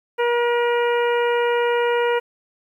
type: harmonic tone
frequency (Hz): 477.4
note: A#4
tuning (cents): +41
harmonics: 1 / 2 / 3 / 4 / 5 / 6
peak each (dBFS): -18 / -24 / -28 / -30 / -32 / -34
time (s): 0.18-2.2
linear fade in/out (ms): 20
effects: 9-bit